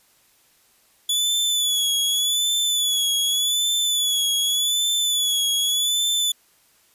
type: tone with vibrato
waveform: sawtooth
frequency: 3429 Hz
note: A7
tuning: 45 cents flat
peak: -16 dBFS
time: 1.09-6.32 s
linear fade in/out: 5 ms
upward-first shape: sine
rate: 0.85 Hz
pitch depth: 56 cents each way
effects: white hiss -59 dBFS RMS until 6.94 s + resampled to 32000 Hz